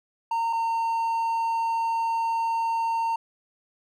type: tone pair in turn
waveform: triangle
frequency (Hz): 918 / 913.6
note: A#5 / A#5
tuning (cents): -27 / -35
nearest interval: unison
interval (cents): 8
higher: first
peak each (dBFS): -21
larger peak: neither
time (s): 0.31-0.53 / 0.53-3.16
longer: second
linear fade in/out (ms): 5
effects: none